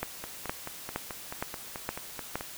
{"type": "two click trains", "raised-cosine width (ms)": 0.5, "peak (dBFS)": [-15, -21], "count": [6, 11], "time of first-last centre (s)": [[0.03, 2.356], [0.24, 2.409]], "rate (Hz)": [2.15, 4.61], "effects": ["white hiss -44 dBFS RMS until 2.57 s"]}